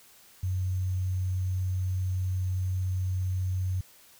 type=tone with sample-and-hold; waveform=sine; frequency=92.5 Hz; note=F#2; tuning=in tune; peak=-26 dBFS; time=0.43-3.81 s; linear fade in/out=5 ms; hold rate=6300 Hz; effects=white hiss -56 dBFS RMS until 4.19 s